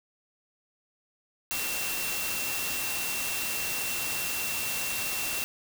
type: tone in noise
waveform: sine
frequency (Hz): 2714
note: E7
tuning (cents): +50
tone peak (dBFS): -35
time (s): 1.51-5.44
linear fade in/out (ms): 0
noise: white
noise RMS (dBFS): -32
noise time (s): 1.51-5.44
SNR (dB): -6
effects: none